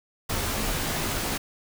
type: noise with comb filter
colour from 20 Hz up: pink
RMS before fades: -28 dBFS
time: 0.29-1.38 s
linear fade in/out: 10 ms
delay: 16 ms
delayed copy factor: -0.65
effects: none